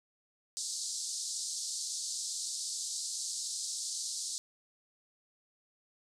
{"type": "band-pass noise", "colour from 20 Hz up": "white", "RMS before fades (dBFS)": -38, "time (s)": [0.57, 4.38], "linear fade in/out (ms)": 0, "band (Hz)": [4100, 8800], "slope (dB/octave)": 48, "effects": []}